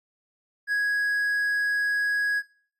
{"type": "tone", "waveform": "triangle", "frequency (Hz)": 1661.2, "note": "G#6", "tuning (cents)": 0, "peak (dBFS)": -20, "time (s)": [0.67, 2.43], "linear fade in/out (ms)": 50, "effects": ["noise-tail reverb RT60 0.5 s tail -20 dB re dry", "AAC 64 kbps"]}